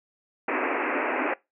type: band-pass noise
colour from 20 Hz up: pink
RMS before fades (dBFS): -27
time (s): 0.48-1.34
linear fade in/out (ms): 5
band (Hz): 250 to 2600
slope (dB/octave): 96
effects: noise-tail reverb RT60 0.2 s tail -21 dB re dry